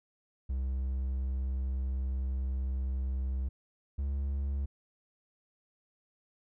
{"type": "tone pair in turn", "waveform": "triangle", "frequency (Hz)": [65.41, 69.3], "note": ["C2", "C#2"], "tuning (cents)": [0, 0], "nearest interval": "minor second", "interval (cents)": 100, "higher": "second", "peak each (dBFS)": -28, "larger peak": "neither", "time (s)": [[0.49, 3.49], [3.98, 4.66]], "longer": "first", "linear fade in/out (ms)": 10, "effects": []}